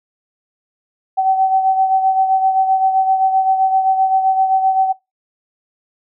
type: beating tone pair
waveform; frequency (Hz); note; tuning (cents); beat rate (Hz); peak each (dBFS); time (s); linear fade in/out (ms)
sine; 763 / 770.7; G5 / G5; -47 / -30; 7.7; -12 / -20; 1.17-4.93; 20
effects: noise-tail reverb RT60 0.2 s tail -20 dB re dry